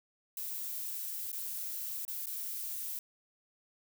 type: noise with dropouts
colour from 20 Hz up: violet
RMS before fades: -39 dBFS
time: 0.37-2.99 s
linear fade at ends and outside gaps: 2 ms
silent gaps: 1.318-1.328 / 2.051-2.079 / 2.259-2.268 s
effects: none